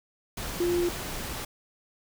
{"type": "tone in noise", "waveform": "sine", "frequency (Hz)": 349.2, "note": "F4", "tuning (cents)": 0, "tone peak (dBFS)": -23, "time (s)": [0.6, 0.89], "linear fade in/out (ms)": 5, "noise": "pink", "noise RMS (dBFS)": -35, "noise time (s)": [0.37, 1.45], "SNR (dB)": 9, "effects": []}